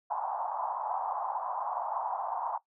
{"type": "band-pass noise", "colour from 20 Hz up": "white", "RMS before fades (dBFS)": -34, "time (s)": [0.1, 2.58], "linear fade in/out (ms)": 10, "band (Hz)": [730, 1000], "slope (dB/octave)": 48, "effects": ["noise-tail reverb RT60 0.1 s tail -18 dB re dry"]}